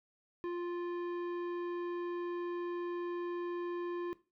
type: tone with tanh clipping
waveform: triangle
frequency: 349.2 Hz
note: F4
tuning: in tune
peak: -37 dBFS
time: 0.44-4.13 s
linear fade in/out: 0 ms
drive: 17 dB
effects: noise-tail reverb RT60 0.3 s tail -17 dB re dry